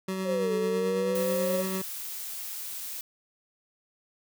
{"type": "tone with tremolo", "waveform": "25% pulse", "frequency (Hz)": 189.2, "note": "F#3", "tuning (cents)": 39, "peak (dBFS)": -25, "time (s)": [0.08, 1.82], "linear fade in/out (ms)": 5, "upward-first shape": "sine", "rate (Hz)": 9.1, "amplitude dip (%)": 25}
{"type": "linear two-way sweep", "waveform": "sine", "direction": "down then up", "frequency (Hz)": [557, 430.7, 557], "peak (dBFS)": -26, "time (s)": [0.24, 1.65], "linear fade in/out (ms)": 50, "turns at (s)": 0.54}
{"type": "noise", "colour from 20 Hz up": "blue", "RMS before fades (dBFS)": -37, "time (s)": [1.15, 3.01], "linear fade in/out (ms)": 2}
{"effects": []}